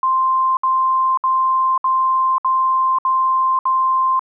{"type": "tone bursts", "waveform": "sine", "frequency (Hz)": 1046.5, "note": "C6", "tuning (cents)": 0, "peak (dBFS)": -13, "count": 7, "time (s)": [0.03, 4.194], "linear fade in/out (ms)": 2, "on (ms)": 540, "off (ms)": 64, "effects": []}